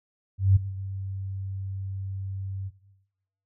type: tone with ADSR envelope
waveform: sine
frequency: 96.6 Hz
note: G2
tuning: 25 cents flat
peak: -13 dBFS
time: 0.38-2.71 s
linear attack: 180 ms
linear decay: 13 ms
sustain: -17 dB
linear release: 40 ms
effects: noise-tail reverb RT60 0.9 s tail -17 dB re dry